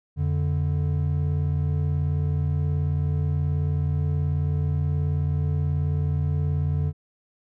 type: tone pair together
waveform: triangle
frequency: 86.93 / 145.6 Hz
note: F2 / D3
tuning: -7 / -15 cents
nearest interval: major sixth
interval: 892 cents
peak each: -22 dBFS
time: 0.16-6.93 s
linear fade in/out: 50 ms
effects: none